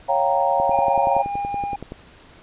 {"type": "chord", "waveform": "sine", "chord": "G half-diminished seventh", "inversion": "second", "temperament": "equal with one note detuned", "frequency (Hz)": [554.4, 702.9, 784, 932.3], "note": ["Db5", "F5", "G5", "Bb5"], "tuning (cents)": [0, 11, 0, 0], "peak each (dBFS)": -22, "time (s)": [0.08, 1.23], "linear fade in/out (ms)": 20}
{"type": "click train", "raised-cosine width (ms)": 2, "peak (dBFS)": -18, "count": 15, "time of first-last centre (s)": [0.6, 1.921], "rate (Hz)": 10.6}
{"type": "tone with tremolo", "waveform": "triangle", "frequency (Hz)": 808, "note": "G#5", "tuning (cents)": -48, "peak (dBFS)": -20, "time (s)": [0.71, 1.76], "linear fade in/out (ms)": 5, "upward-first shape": "triangle", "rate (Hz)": 4.8, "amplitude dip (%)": 30}
{"effects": ["pink hiss -48 dBFS RMS until 2.42 s", "resampled to 8000 Hz"]}